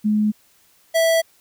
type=tone pair in turn; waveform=sine / square; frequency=211.9 / 656.6 Hz; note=G#3 / E5; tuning=+35 / -7 cents; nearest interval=octave + minor sixth; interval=1958 cents; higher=second; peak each=-15 dBFS; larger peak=neither; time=0.04-0.32 / 0.94-1.22 s; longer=neither; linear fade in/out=20 ms; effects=white hiss -57 dBFS RMS until 1.4 s